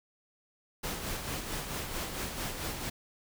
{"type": "noise with tremolo", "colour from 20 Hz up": "pink", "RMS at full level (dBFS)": -35, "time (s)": [0.83, 2.9], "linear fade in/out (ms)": 10, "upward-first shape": "sine", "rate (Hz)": 4.5, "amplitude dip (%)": 45, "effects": []}